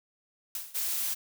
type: noise with exponential decay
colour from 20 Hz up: blue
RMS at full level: -33 dBFS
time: 0.55-0.92 s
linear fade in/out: 1 ms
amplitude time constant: 79 ms
type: noise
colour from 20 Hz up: blue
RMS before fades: -31 dBFS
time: 0.74-1.15 s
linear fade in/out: 20 ms
effects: none